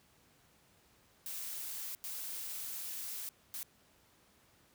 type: noise bursts at uneven times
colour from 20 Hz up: blue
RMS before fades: -42 dBFS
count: 3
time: 1.26-1.95 / 2.04-3.29 / 3.54-3.63 s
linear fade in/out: 0 ms
effects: pink hiss -67 dBFS RMS until 4.74 s + high-pass 60 Hz 12 dB/octave